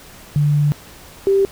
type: tone pair in turn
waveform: sine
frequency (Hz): 146.83 / 392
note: D3 / G4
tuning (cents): 0 / 0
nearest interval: octave + perfect fourth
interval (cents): 1700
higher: second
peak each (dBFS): -12 / -11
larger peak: second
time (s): 0.36-0.72 / 1.27-1.45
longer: first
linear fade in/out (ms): 0
effects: pink hiss -41 dBFS RMS until 1.51 s